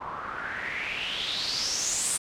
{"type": "noise with low-pass filter sweep", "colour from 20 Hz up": "white", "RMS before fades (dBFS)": -31, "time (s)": [0, 2.18], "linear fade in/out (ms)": 20, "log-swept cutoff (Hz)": [980, 9100], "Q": 5.4, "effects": []}